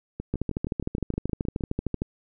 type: two click trains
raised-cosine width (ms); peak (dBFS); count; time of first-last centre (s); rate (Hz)
3; -13 / -19; 23 / 10; 0.34-2.019 / 0.2-1.608; 13.1 / 6.39
effects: none